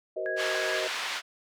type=chord; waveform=sine; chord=C half-diminished seventh; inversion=second; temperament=just; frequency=376.7 / 470.9 / 523.3 / 627.9 Hz; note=Gb4 / Bb4 / C5 / Eb5; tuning=+31 / +18 / 0 / +16 cents; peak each=-36 / -38 / -38 / -32 dBFS; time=0.16-0.88 s; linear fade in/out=10 ms
type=tone; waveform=sine; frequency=1656 Hz; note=G#6; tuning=5 cents flat; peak=-32 dBFS; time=0.26-0.79 s; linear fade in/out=0 ms
type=band-pass noise; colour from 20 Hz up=pink; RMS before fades=-33 dBFS; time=0.36-1.22 s; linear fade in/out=50 ms; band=1300 to 4200 Hz; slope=12 dB/octave
effects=none